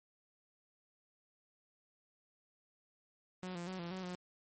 sawtooth tone with pitch steps, 183.7 / 173.1 / 186.4 / 171.4 / 187.1 / 179.7 Hz, F#3 / F3 / F#3 / F3 / F#3 / F3, -12 / -15 / +13 / -32 / +20 / +50 cents, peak -37 dBFS, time 3.43-4.15 s, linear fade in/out 0 ms, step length 120 ms, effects MP3 32 kbps

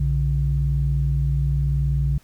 sine tone pair together, 60.67 / 141.5 Hz, B1 / C#3, -30 / +36 cents, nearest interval octave + minor third, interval 1466 cents, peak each -20 dBFS, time 0-2.18 s, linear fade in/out 5 ms, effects tanh soft clip ceiling -10 dBFS + pink hiss -56 dBFS RMS until 2.23 s

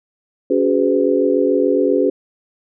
sine tone cluster, 281.7 / 371.5 / 418.7 / 505 Hz, C#4 / F#4 / G#4 / B4, +28 / +7 / +14 / +39 cents, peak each -18 dBFS, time 0.5-2.1 s, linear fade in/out 5 ms, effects none

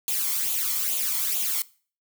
blue noise with flanger, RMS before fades -26 dBFS, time 0.08-1.62 s, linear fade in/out 0 ms, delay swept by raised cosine 0.28 to 0.94 ms, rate 2.3 Hz, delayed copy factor +0.65, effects noise-tail reverb RT60 0.4 s tail -20 dB re dry

